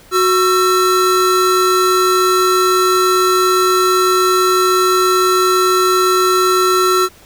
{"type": "tone pair together", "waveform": "square", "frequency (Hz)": [368.6, 1339], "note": ["F#4", "E6"], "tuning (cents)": [-7, 27], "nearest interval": "octave + minor seventh", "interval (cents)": 2234, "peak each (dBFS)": -14, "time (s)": [0.11, 7.09], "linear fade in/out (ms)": 50, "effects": ["pink hiss -44 dBFS RMS until 7.25 s"]}